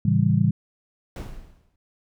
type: chord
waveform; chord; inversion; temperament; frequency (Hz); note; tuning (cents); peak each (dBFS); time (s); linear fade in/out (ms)
sine; A dominant seventh; none; just; 110 / 137.5 / 165 / 198; A2 / C#3 / E3 / G3; 0 / -14 / +2 / +18; -22; 0.05-0.51; 5
type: noise with exponential decay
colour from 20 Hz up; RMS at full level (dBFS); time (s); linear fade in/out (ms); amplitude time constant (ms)
brown; -27; 1.16-1.76; 2; 130
effects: none